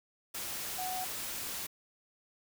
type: tone in noise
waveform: sine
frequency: 740 Hz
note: F#5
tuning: in tune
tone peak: -36 dBFS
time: 0.78-1.05 s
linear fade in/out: 10 ms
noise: white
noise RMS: -39 dBFS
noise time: 0.34-1.67 s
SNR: 0 dB
effects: none